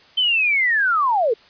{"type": "linear sweep", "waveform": "sine", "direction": "down", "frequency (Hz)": [3113, 415.3], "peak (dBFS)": -15, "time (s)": [0.17, 1.34], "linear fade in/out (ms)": 10, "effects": ["white hiss -50 dBFS RMS until 1.49 s", "resampled to 11025 Hz"]}